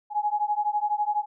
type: beating tone pair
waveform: sine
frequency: 830.6 / 842.6 Hz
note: G#5 / G#5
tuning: 0 / +25 cents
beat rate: 12 Hz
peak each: -26 dBFS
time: 0.1-1.26 s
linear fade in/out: 50 ms
effects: none